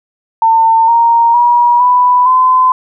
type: tone with pitch steps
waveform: sine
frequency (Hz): 902 / 930.6 / 960.1 / 990.5 / 1021.9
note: A5 / A#5 / B5 / B5 / C6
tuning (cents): +43 / -3 / -49 / +5 / -41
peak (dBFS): -5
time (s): 0.42-2.72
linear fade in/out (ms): 2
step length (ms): 460
effects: none